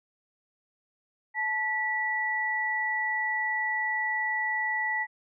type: tone pair together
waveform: sine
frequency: 868.6 / 1950 Hz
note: A5 / B6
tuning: -23 / -23 cents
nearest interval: octave + major second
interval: 1400 cents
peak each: -32 / -27 dBFS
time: 1.34-5.07 s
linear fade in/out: 50 ms
effects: none